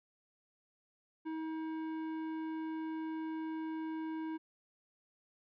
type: tone with tanh clipping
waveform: sine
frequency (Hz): 318.4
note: D#4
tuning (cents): +40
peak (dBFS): -39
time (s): 1.25-4.38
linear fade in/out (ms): 20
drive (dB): 13
effects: none